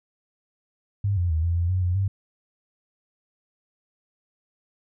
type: tone with pitch steps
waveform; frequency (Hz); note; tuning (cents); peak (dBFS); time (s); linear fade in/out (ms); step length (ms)
sine; 100.3 / 87.9 / 79.3 / 85.2 / 86.1 / 92.4 / 89.3 / 97.5; G2 / F2 / D#2 / F2 / F2 / F#2 / F2 / G2; +40 / +12 / +33 / -42 / -24 / -2 / +39 / -9; -20; 1.04-2.08; 5; 130
effects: none